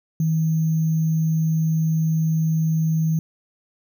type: tone with sample-and-hold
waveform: sine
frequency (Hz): 160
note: D#3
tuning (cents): +49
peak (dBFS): -17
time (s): 0.2-3.19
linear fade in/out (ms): 2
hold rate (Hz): 6300
effects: none